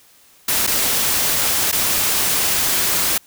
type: noise with dropouts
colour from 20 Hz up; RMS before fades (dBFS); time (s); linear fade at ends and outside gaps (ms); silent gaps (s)
white; -18; 0.48-3.18; 5; 0.667-0.673 / 1.715-1.725
effects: white hiss -51 dBFS RMS until 3.26 s